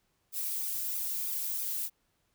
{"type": "noise with flanger", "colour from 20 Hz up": "violet", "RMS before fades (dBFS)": -34, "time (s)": [0.32, 1.9], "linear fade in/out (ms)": 50, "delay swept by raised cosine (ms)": [0.81, 2.61], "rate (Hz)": 3.1, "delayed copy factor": 1, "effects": ["pink hiss -75 dBFS RMS until 2.34 s"]}